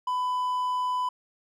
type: tone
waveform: triangle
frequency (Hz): 1000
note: B5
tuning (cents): +21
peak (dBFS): -23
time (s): 0.07-1.09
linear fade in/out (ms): 5
effects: none